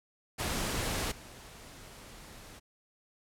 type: noise with level steps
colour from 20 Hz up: pink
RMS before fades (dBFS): -33 / -50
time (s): 0.38-2.6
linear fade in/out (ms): 20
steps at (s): 1.11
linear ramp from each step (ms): 10
effects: low-pass 12000 Hz 12 dB/octave